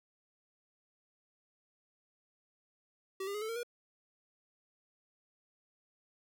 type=tone with pitch steps; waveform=square; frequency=383.7 / 401.2 / 419.4 / 438.5 / 458.4 / 479.3 Hz; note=G4 / G4 / G#4 / A4 / A#4 / A#4; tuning=-37 / +40 / +17 / -6 / -29 / +48 cents; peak=-37 dBFS; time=3.2-3.632 s; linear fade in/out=5 ms; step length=72 ms; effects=none